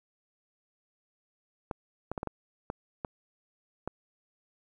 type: clicks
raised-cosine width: 1 ms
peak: -19 dBFS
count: 8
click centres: 1.712 / 2.116 / 2.178 / 2.231 / 2.273 / 2.701 / 3.048 / 3.876 s
effects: 10-bit